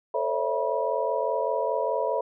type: tone cluster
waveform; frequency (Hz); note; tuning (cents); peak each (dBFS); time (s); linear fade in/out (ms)
sine; 441.7 / 526 / 571 / 659 / 969; A4 / C5 / D5 / E5 / B5; +7 / +9 / -49 / -1 / -33; -30; 0.14-2.21; 5
effects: none